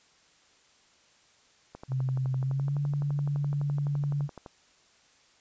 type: click train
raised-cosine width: 1 ms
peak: -28 dBFS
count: 33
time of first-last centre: 1.75-4.462 s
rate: 11.8 Hz
type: tone with pitch glide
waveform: sine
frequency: 130.81 to 143.48 Hz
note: C3 to D3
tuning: 0 to -40 cents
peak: -26 dBFS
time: 1.88-4.29 s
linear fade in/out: 50 ms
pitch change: +160 cents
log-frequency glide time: 2.4-2.77 s
effects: white hiss -62 dBFS RMS until 5.4 s + resampled to 16000 Hz